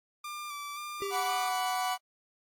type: tone with vibrato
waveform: sawtooth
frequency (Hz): 1179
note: D6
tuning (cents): +6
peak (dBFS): -34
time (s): 0.24-1.49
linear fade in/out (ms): 5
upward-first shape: square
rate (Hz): 1.9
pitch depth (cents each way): 25
type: tone with exponential decay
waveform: square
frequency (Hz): 397.5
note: G4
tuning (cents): +24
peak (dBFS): -32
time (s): 1.02-1.85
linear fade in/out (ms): 0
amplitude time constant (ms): 180
type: chord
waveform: 40% pulse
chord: B minor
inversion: second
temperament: equal with one note detuned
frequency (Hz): 740 / 987.8 / 1153.8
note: F#5 / B5 / D6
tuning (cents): 0 / 0 / -31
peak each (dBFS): -30 / -35 / -35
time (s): 1.1-1.98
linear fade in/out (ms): 50
effects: AAC 64 kbps